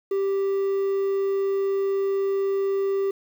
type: tone with quantisation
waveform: triangle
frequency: 392 Hz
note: G4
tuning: in tune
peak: -19 dBFS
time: 0.11-3.11 s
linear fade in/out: 5 ms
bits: 8
effects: none